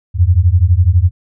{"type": "beating tone pair", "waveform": "sine", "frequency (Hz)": [82.9, 94.9], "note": ["E2", "F#2"], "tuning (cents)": [10, 44], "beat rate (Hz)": 12, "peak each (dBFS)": -10, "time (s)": [0.14, 1.11], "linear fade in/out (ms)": 50, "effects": []}